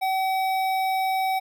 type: tone with notch filter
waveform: square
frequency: 761 Hz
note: F#5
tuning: 48 cents sharp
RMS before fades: -24 dBFS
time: 0.01-1.4 s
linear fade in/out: 20 ms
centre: 7100 Hz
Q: 0.86
effects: none

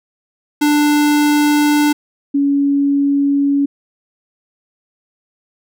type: tone pair in turn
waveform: square / sine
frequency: 295.4 / 281.5 Hz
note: D4 / C#4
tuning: +10 / +27 cents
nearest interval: minor second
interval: 83 cents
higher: first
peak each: -11 / -11 dBFS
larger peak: neither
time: 0.61-1.93 / 2.34-3.66 s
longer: neither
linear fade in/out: 10 ms
effects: none

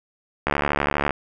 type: click train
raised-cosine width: 0.5 ms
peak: -5 dBFS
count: 47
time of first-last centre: 0.47-1.107 s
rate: 72.2 Hz
effects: none

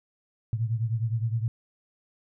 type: beating tone pair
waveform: sine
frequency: 111.5 / 121.2 Hz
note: A2 / B2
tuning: +23 / -32 cents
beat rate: 9.7 Hz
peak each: -26 / -30 dBFS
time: 0.53-1.48 s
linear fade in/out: 0 ms
effects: none

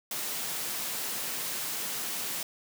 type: high-pass noise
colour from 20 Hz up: white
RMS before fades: -34 dBFS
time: 0.11-2.43 s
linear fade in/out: 2 ms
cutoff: 120 Hz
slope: 96 dB/octave
effects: none

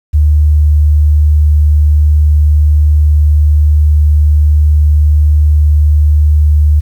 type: tone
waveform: sine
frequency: 74.9 Hz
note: D2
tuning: 35 cents sharp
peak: -4 dBFS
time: 0.13-6.81 s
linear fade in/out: 20 ms
effects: 7-bit

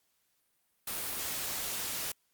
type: noise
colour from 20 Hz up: white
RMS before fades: -36 dBFS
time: 0.87-2.12 s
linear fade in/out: 5 ms
effects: white hiss -75 dBFS RMS until 2.33 s + Opus 48 kbps

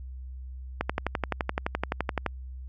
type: click train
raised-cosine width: 0.5 ms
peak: -11 dBFS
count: 18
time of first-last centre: 0.81-2.263 s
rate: 11.7 Hz
effects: added 64 Hz sine -37 dBFS peak until 2.68 s

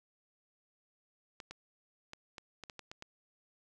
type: clicks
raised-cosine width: 0.2 ms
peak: -28 dBFS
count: 9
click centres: 1.402 / 1.51 / 2.134 / 2.382 / 2.637 / 2.698 / 2.793 / 2.915 / 3.024 s
effects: none

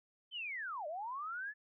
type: linear two-way sweep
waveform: sine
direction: down then up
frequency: 3136 to 578 to 1753 Hz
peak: -39 dBFS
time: 0.31-1.54 s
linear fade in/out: 50 ms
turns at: 0.87 s
effects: none

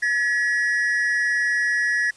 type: tone pair together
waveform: triangle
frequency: 1700 / 1919.2 Hz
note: G#6 / A#6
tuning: +40 / +50 cents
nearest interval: major second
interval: 210 cents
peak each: -20 dBFS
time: 0.02-2.11 s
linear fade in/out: 10 ms
effects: white hiss -52 dBFS RMS until 2.16 s + resampled to 22050 Hz

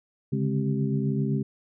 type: tone cluster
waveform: sine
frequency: 139.5 / 147.4 / 208.3 / 269.6 / 390.5 Hz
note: C#3 / D3 / G#3 / C#4 / G4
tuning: +11 / +7 / +5 / -48 / -7 cents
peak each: -26 / -34 / -28 / -32 / -34 dBFS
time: 0.32-1.43 s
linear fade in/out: 10 ms
effects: none

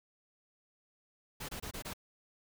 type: noise bursts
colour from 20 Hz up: pink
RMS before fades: -42 dBFS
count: 5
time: 1.4-1.936 s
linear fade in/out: 10 ms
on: 88 ms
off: 24 ms
effects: none

